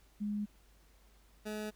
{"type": "tone pair in turn", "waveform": ["sine", "20% pulse"], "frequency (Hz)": [207.6, 212.9], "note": ["G#3", "G#3"], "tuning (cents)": [0, 43], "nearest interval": "unison", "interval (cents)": 43, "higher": "second", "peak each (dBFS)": [-33, -33], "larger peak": "neither", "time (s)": [[0.2, 0.46], [1.45, 1.71]], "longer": "neither", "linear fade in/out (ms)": 20, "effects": ["added 50 Hz sine -62 dBFS peak until 1.75 s", "pink hiss -68 dBFS RMS until 1.75 s"]}